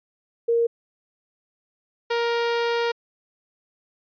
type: tone pair in turn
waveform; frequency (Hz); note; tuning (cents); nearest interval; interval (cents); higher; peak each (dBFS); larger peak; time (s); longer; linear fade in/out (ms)
sine / sawtooth; 466.2 / 469.2; A#4 / A#4; 0 / +11; unison; 11; second; -17; neither; 0.48-0.67 / 2.1-2.92; second; 10
effects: resampled to 11025 Hz